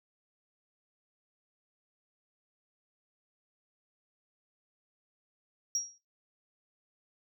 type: tone with exponential decay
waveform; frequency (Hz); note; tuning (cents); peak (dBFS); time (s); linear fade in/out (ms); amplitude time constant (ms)
sine; 5660; F8; +22; -24; 5.75-5.98; 1; 50
effects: noise-tail reverb RT60 0.2 s tail -18 dB re dry + tanh soft clip ceiling -25 dBFS